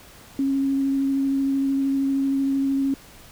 sine tone with vibrato, 272.9 Hz, C#4, 27 cents flat, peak -19 dBFS, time 0.39-2.94 s, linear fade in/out 2 ms, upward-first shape sine, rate 13 Hz, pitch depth 11 cents each way, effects pink hiss -47 dBFS RMS until 3.31 s

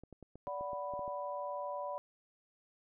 clicks, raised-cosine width 2 ms, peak -37 dBFS, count 10, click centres 0.036 / 0.127 / 0.227 / 0.356 / 0.477 / 0.61 / 0.732 / 0.937 / 0.993 / 1.079 s
sine chord, B minor, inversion first, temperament equal with one note detuned, 580.6 / 740 / 987.8 Hz, D5 / F#5 / B5, -20 / 0 / 0 cents, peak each -40 / -45 / -41 dBFS, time 0.47-1.98 s, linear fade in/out 0 ms
effects none

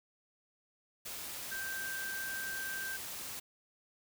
sine tone in noise, 1568 Hz, G6, in tune, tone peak -38 dBFS, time 1.51-2.97 s, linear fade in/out 10 ms, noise white, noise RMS -43 dBFS, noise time 1.05-3.4 s, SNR +2 dB, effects none

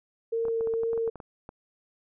sine tone with vibrato, 455.6 Hz, A#4, 40 cents flat, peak -25 dBFS, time 0.32-1.1 s, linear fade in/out 10 ms, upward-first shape triangle, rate 2.1 Hz, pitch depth 13 cents each way
clicks, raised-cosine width 1 ms, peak -27 dBFS, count 12, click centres 0.453 / 0.483 / 0.609 / 0.673 / 0.738 / 0.834 / 0.932 / 0.977 / 1.077 / 1.157 / 1.202 / 1.491 s
effects none

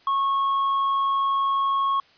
triangle tone, 1097 Hz, C#6, 18 cents flat, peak -18 dBFS, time 0.07-2 s, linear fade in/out 2 ms, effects white hiss -56 dBFS RMS until 2.17 s + resampled to 11025 Hz

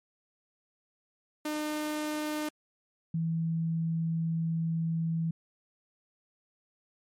sawtooth / sine tone pair in turn, 303.2 / 163.99 Hz, D#4 / E3, -45 / -9 cents, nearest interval major seventh, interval 1064 cents, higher first, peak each -27 dBFS, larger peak neither, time 1.45-2.49 / 3.14-5.31 s, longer second, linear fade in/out 5 ms, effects MP3 64 kbps

